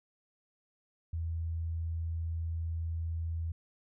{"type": "tone", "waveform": "sine", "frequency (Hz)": 82.41, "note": "E2", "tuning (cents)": 0, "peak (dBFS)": -32, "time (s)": [1.13, 3.52], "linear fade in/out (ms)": 5, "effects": []}